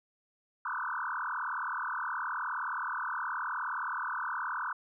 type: tone with frequency modulation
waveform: sine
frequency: 1244.5 Hz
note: D#6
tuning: in tune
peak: -32 dBFS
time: 0.65-4.73 s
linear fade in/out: 5 ms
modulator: 39.1 Hz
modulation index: 7.5
effects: none